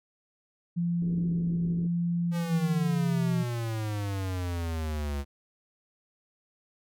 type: tone with vibrato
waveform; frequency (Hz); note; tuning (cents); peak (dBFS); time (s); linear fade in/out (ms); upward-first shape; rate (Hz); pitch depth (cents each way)
sine; 171; F3; -36; -25; 0.76-3.44; 20; square; 0.97; 9
type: low-pass noise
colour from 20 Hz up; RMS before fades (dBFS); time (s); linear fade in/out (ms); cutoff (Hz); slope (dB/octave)
white; -41; 1.02-1.87; 2; 390; 48
type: exponential sweep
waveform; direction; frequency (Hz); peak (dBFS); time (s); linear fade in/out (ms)
square; down; 174.61 to 69.3; -30; 2.31-5.25; 50
effects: none